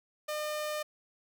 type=tone; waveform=sawtooth; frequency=605 Hz; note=D#5; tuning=49 cents flat; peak=-29 dBFS; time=0.28-0.83 s; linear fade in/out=10 ms; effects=none